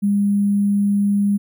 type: tone with sample-and-hold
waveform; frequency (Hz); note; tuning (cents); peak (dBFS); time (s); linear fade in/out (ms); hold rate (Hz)
sine; 202.1; G#3; -47; -14; 0.02-1.38; 20; 11025
effects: none